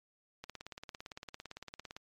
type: click train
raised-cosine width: 0.2 ms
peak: -27 dBFS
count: 28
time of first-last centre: 0.44-1.965 s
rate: 17.7 Hz
effects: MP3 64 kbps